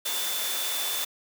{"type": "tone in noise", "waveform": "sine", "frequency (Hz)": 3520, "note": "A7", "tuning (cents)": 0, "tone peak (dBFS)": -33, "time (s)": [0.05, 1.05], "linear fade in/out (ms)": 10, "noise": "white", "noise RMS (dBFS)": -30, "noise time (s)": [0.05, 1.05], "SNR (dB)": -6, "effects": ["high-pass 400 Hz 12 dB/octave"]}